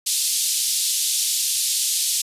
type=band-pass noise; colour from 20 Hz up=white; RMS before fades=-22 dBFS; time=0.06-2.22 s; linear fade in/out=10 ms; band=3400 to 11000 Hz; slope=24 dB/octave; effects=resampled to 32000 Hz